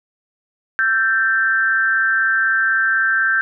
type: tone with amplitude modulation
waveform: sine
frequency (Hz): 1564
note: G6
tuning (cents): -4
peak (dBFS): -10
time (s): 0.79-3.41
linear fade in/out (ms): 0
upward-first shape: sine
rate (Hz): 224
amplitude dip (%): 80
effects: none